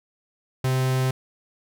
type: tone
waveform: 45% pulse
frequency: 130 Hz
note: C3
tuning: 11 cents flat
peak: -20 dBFS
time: 0.64-1.11 s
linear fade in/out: 5 ms
effects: none